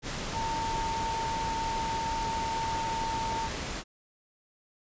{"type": "tone in noise", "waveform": "sine", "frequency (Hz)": 900, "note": "A5", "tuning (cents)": 39, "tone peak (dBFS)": -30, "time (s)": [0.32, 3.5], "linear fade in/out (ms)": 50, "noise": "pink", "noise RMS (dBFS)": -35, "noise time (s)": [0.02, 3.84], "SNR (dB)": 2, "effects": ["resampled to 16000 Hz"]}